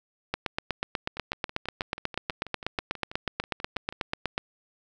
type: two click trains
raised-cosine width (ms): 0.3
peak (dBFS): -11 / -23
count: 34 / 18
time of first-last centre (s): 0.34-4.379 / 1.17-3.925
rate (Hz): 8.17 / 6.17
effects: none